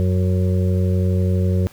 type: harmonic tone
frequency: 92.1 Hz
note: F#2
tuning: 7 cents flat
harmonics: 1 / 2 / 4 / 5 / 6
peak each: -16 / -22 / -28 / -30 / -32 dBFS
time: 0-1.67 s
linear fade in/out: 0 ms
effects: pink hiss -47 dBFS RMS until 1.72 s